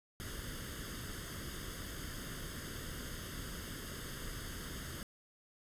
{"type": "noise with comb filter", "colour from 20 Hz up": "pink", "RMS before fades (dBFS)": -44, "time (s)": [0.2, 5.03], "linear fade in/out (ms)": 0, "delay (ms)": 0.61, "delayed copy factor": 0.75, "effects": ["resampled to 32000 Hz"]}